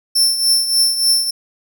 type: tone with tremolo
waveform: sawtooth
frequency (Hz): 5370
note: E8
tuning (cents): +31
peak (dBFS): -7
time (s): 0.15-1.31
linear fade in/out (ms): 10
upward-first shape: triangle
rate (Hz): 3.4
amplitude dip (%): 70
effects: none